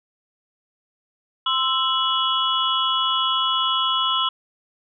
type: tone cluster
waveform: sine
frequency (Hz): 1040 / 1323 / 2950 / 3352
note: C6 / E6 / F#7 / G#7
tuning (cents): -11 / +6 / -6 / +15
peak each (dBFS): -24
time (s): 1.46-4.29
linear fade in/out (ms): 5
effects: none